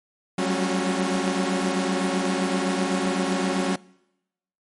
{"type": "tone cluster", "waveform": "sawtooth", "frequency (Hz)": [185.4, 193.2, 217.7, 274.5, 360.4], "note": ["F#3", "G3", "A3", "C#4", "F#4"], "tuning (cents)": [4, -25, -18, -17, -45], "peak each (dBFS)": [-23, -24, -31, -23, -26], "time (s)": [0.38, 3.76], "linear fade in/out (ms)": 5, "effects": ["noise-tail reverb RT60 0.9 s tail -24 dB re dry", "MP3 48 kbps"]}